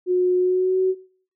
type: tone with pitch glide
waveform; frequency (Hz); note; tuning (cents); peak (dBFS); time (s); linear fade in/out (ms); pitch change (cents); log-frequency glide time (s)
sine; 362.9 to 374.8; F#4 to F#4; -34 to +22; -16; 0.06-0.95; 50; +56; 0.37-0.79
effects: noise-tail reverb RT60 0.5 s tail -21 dB re dry